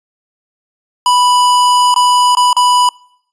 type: tone with dropouts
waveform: square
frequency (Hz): 987.8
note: B5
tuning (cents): 0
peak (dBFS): -8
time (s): 1.06-2.89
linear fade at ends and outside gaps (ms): 2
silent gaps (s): 1.942-1.961 / 2.351-2.37 / 2.53-2.566
effects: noise-tail reverb RT60 0.7 s tail -25 dB re dry + resampled to 24000 Hz